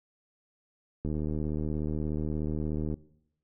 click train, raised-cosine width 3 ms, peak -20 dBFS, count 146, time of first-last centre 1.05-2.94 s, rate 76.7 Hz, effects noise-tail reverb RT60 0.8 s tail -20 dB re dry

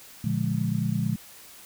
sine chord, Bb dominant seventh, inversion none, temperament just, 116.54 / 145.68 / 174.81 / 209.8 Hz, Bb2 / D3 / F3 / Ab3, 0 / -14 / +2 / +18 cents, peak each -29 dBFS, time 0.24-1.16 s, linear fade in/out 5 ms, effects white hiss -48 dBFS RMS until 1.65 s

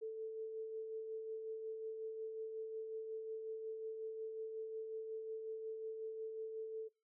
sine tone with tremolo, 441.7 Hz, A4, 7 cents sharp, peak -40 dBFS, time 0.01-6.89 s, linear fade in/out 20 ms, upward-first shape sine, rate 5.5 Hz, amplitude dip 35%, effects noise-tail reverb RT60 0.3 s tail -23 dB re dry

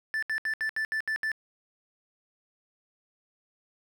triangle tone bursts, 1760 Hz, A6, in tune, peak -25 dBFS, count 8, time 0.14-1.317 s, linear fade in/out 0 ms, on 85 ms, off 71 ms, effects none

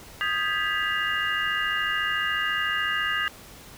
sine tone cluster, 1240 / 1596 / 1690 / 1970 / 2826 Hz, D#6 / G6 / G#6 / B6 / F7, -6 / +31 / +30 / -5 / +20 cents, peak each -30 dBFS, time 0.21-3.28 s, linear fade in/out 0 ms, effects pink hiss -46 dBFS RMS until 3.77 s

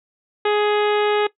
harmonic tone, 417.6 Hz, G#4, 10 cents sharp, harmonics 1 / 2 / 3 / 4 / 5 / 6 / 7 / 8 / 9, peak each -17 / -23 / -27 / -29 / -31 / -33 / -34 / -35 / -36 dBFS, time 0.45-1.27 s, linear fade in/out 5 ms, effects noise-tail reverb RT60 0.1 s tail -18 dB re dry

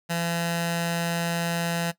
15% pulse tone with notch filter, 169.4 Hz, E3, 48 cents sharp, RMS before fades -27 dBFS, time 0.09-1.92 s, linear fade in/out 20 ms, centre 370 Hz, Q 0.66, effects noise-tail reverb RT60 0.1 s tail -17 dB re dry

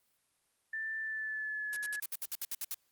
sine tone with pitch glide, 1772 to 1697.9 Hz, A6 to G#6, +12 to +38 cents, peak -35 dBFS, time 0.73-2 s, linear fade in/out 5 ms, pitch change -74 cents, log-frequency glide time 0.99-1.78 s
blue noise bursts, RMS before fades -37 dBFS, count 11, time 1.73-2.743 s, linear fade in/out 0 ms, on 33 ms, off 65 ms
effects white hiss -75 dBFS RMS until 2.91 s + Opus 32 kbps

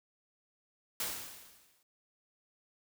white noise with exponential decay, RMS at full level -34 dBFS, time 1-1.83 s, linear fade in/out 2 ms, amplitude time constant 180 ms, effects none

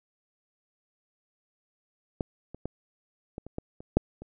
clicks, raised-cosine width 2 ms, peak -15 / -27 / -19 / -23 / -28 / -19 / -30 / -6 / -29 dBFS, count 9, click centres 2.208 / 2.546 / 2.656 / 3.381 / 3.466 / 3.584 / 3.805 / 3.97 / 4.22 s, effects none

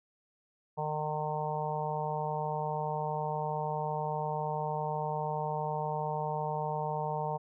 harmonic tone, 152.4 Hz, D#3, 36 cents flat, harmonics 1 / 3 / 4 / 5 / 6 / 7, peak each -37 / -39 / -39 / -37 / -36 / -46 dBFS, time 0.77-7.38 s, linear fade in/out 20 ms, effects none

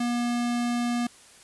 square tone, 239.9 Hz, A#3, 50 cents sharp, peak -25 dBFS, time 0-1.07 s, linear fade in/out 5 ms, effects white hiss -52 dBFS RMS until 1.43 s + resampled to 24000 Hz

